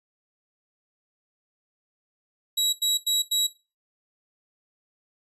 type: tone bursts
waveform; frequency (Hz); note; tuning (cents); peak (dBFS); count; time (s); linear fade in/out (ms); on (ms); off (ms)
sawtooth; 3875; B7; -34; -18; 4; 2.57-3.471; 10; 160; 87
effects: noise-tail reverb RT60 0.3 s tail -17 dB re dry + resampled to 32000 Hz